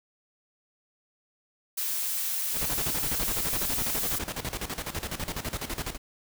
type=noise; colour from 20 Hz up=blue; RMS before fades=-30 dBFS; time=1.77-4.19 s; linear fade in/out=10 ms
type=noise with tremolo; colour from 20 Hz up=pink; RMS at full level=-32 dBFS; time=2.53-5.98 s; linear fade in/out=50 ms; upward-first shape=square; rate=12 Hz; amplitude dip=75%
effects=none